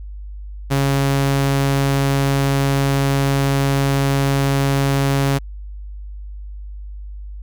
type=tone; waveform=sawtooth; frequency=138 Hz; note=C#3; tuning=7 cents flat; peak=-11 dBFS; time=0.7-5.39 s; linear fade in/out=20 ms; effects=added 50 Hz sine -29 dBFS peak until 7.42 s